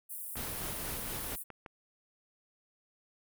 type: high-pass noise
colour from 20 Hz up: pink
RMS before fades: -42 dBFS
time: 0.09-1.44 s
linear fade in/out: 20 ms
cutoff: 9200 Hz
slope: 48 dB/octave
type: clicks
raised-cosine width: 0.5 ms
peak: -30 dBFS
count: 8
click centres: 0.357 / 0.618 / 0.684 / 0.881 / 1.244 / 1.322 / 1.503 / 1.662 s
type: noise with tremolo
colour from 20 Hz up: pink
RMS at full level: -40 dBFS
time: 0.36-1.36 s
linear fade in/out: 10 ms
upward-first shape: sine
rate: 4.2 Hz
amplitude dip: 30%
effects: none